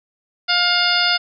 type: harmonic tone with a mistuned harmonic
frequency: 708 Hz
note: F5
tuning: 23 cents sharp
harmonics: 1 / 2 / 3 / 4 / 5 / 6 / 7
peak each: -24 / -20 / -24 / -23 / -23 / -22 / -21 dBFS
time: 0.48-1.18 s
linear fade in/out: 20 ms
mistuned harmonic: 6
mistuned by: +64 cents
effects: none